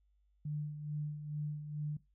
sine tone with tremolo, 149.4 Hz, D3, 30 cents sharp, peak -34 dBFS, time 0.45-1.97 s, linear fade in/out 5 ms, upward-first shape sine, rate 2.3 Hz, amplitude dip 60%, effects noise-tail reverb RT60 0.2 s tail -18 dB re dry + added 50 Hz sine -69 dBFS peak until 2.14 s

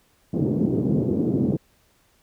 pink band-pass noise, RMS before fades -22 dBFS, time 0.33-1.57 s, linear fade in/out 10 ms, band 130 to 390 Hz, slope 24 dB/octave, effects pink hiss -62 dBFS RMS until 2.22 s

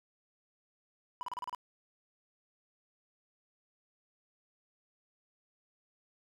triangle tone bursts, 990 Hz, B5, 4 cents sharp, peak -34 dBFS, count 7, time 1.21-1.548 s, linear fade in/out 0 ms, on 20 ms, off 33 ms, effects none

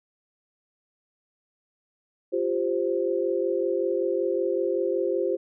sine chord, F suspended second, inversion none, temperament equal with one note detuned, 349.2 / 394.5 / 523.3 Hz, F4 / G4 / C5, 0 / +11 / 0 cents, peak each -27 dBFS, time 2.32-5.37 s, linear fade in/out 20 ms, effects none

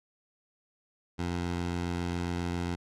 15% pulse tone, 87.31 Hz, F2, in tune, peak -24 dBFS, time 1.18-2.76 s, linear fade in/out 20 ms, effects low-pass 7000 Hz 12 dB/octave + AAC 64 kbps

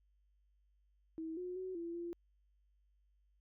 sine tone with pitch steps, 322.4 / 360.8 / 372.7 / 338.4 / 343.5 Hz, E4 / F#4 / F#4 / E4 / F4, -38 / -44 / +13 / +45 / -29 cents, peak -40 dBFS, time 1.18-2.13 s, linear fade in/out 0 ms, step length 190 ms, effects added 50 Hz sine -70 dBFS peak until 3.4 s

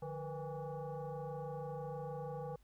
sine tone with frequency modulation, 174.61 Hz, F3, in tune, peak -40 dBFS, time 0.02-2.56 s, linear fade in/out 5 ms, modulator 323 Hz, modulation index 2.1, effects added 50 Hz sine -64 dBFS peak until 2.63 s + pink hiss -75 dBFS RMS until 2.63 s

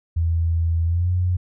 sine tone with pitch glide, 83 to 89.99 Hz, E2 to F#2, +12 to -48 cents, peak -17 dBFS, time 0.16-1.37 s, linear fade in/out 10 ms, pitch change +140 cents, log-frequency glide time 0.85-1.11 s, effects none

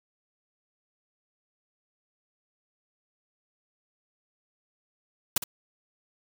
white noise with echo, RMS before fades -23 dBFS, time 5.36-5.38 s, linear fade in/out 5 ms, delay 60 ms, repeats 1, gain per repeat -11 dB, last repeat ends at 5.44 s, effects none

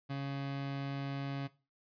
30% pulse tone, 138.7 Hz, C#3, 1 cent sharp, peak -33 dBFS, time 0.09-1.48 s, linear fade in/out 20 ms, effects noise-tail reverb RT60 0.3 s tail -17 dB re dry + resampled to 11025 Hz

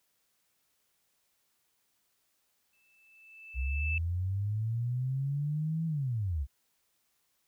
sine tone with exponential growth, 2637 Hz, E7, in tune, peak -30 dBFS, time 2.73-3.98 s, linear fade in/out 2 ms, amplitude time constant 270 ms
sine linear two-way sweep, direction up then down, 61.74 to 164.81 to 61.74 Hz, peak -29 dBFS, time 3.54-6.47 s, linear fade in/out 50 ms, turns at 5.86 s
effects white hiss -75 dBFS RMS until 7.47 s

